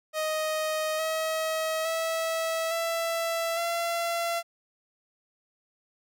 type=tone with pitch steps; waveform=sawtooth; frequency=624 / 637.5 / 651.3 / 665.3 / 679.7 Hz; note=D#5 / D#5 / E5 / E5 / F5; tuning=+5 / +42 / -21 / +16 / -47 cents; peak=-23 dBFS; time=0.13-4.43 s; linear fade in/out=50 ms; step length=860 ms; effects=none